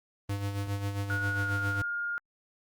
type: tone with tremolo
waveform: square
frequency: 100.2 Hz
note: G2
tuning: 38 cents sharp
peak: -29 dBFS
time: 0.29-1.82 s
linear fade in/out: 5 ms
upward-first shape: sine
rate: 7.4 Hz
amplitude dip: 55%
type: tone with pitch glide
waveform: sine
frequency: 1448 to 1415.7 Hz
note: F#6 to F6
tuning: -38 to +23 cents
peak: -30 dBFS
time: 1.1-2.18 s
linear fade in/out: 0 ms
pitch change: -39 cents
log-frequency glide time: 1.37-1.55 s
effects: Opus 32 kbps